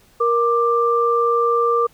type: tone pair together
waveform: sine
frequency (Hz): 470 / 1182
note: A#4 / D6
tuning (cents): +14 / +11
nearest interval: octave + major third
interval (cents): 1597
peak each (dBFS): -17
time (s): 0.2-1.87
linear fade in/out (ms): 10
effects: pink hiss -54 dBFS RMS until 1.93 s